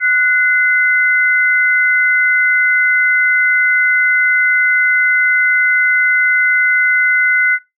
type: tone pair together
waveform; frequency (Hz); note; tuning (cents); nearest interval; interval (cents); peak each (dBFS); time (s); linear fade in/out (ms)
sine; 1477 / 2053; F#6 / C7; -3 / -33; tritone; 570; -12; 0-7.59; 50
effects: noise-tail reverb RT60 0.2 s tail -20 dB re dry